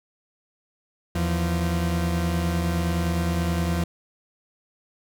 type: tone pair together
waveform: 40% pulse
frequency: 81.55 / 172.8 Hz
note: E2 / F3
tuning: -18 / -18 cents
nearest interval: octave + minor second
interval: 1300 cents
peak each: -24 dBFS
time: 1.15-3.84 s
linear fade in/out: 5 ms
effects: none